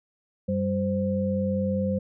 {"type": "tone cluster", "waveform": "sine", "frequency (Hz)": [95.1, 195.1, 520], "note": ["F#2", "G3", "C5"], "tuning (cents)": [48, -8, -11], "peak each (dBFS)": [-31, -25, -28], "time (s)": [0.48, 1.99], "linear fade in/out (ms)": 10, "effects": []}